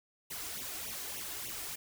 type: noise with flanger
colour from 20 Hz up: white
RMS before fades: -41 dBFS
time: 0.3-1.76 s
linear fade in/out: 10 ms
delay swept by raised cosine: 0.31 to 2.91 ms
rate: 3.4 Hz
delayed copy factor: +0.95
effects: none

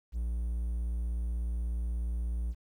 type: tone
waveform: triangle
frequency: 58.27 Hz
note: A#1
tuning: in tune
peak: -28 dBFS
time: 0.12-2.55 s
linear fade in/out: 50 ms
effects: 11-bit

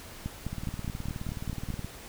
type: two click trains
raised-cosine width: 5 ms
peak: -20 / -23 dBFS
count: 8 / 26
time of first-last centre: 0.26-1.703 / 0.53-1.846 s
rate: 4.85 / 19 Hz
effects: pink hiss -46 dBFS RMS until 2.08 s

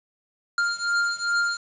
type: beating tone pair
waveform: square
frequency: 1399 / 1401.5 Hz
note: F6 / F6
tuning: +3 / +6 cents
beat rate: 2.5 Hz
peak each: -25 / -27 dBFS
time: 0.58-1.57 s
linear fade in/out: 2 ms
effects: resampled to 16000 Hz + 8-bit

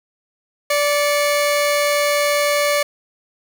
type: tone pair together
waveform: sawtooth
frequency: 582 / 2195 Hz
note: D5 / C#7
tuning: -16 / -18 cents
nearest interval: octave + major seventh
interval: 2298 cents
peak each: -12 / -20 dBFS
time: 0.7-2.83 s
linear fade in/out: 5 ms
effects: none

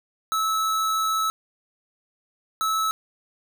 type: tone bursts at uneven times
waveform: square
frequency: 1303 Hz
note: E6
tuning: 20 cents flat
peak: -22 dBFS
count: 2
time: 0.32-1.3 / 2.61-2.91 s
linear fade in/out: 0 ms
effects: none

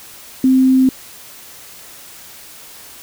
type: tone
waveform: sine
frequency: 260.8 Hz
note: C4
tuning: 5 cents flat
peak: -8 dBFS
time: 0.44-0.89 s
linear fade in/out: 2 ms
effects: white hiss -38 dBFS RMS until 3.02 s

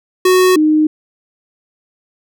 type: tone pair in turn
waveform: square / sine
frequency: 369 / 307.9 Hz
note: F#4 / D#4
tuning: -5 / -18 cents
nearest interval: minor third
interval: 313 cents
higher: first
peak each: -8 dBFS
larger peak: neither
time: 0.25-0.56 / 0.56-0.87 s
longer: neither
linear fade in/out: 5 ms
effects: none

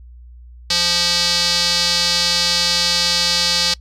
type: tone with band-pass filter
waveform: square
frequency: 174.3 Hz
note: F3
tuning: 3 cents flat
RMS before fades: -17 dBFS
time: 0.7-3.74 s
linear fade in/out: 5 ms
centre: 4600 Hz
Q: 3.5
effects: noise-tail reverb RT60 0.1 s tail -23 dB re dry + added 60 Hz sine -37 dBFS peak until 3.8 s

